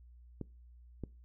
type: clicks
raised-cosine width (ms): 3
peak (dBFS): -26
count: 2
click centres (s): 0.413 / 1.037
effects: noise-tail reverb RT60 0.3 s tail -23 dB re dry + added 60 Hz sine -54 dBFS peak until 1.24 s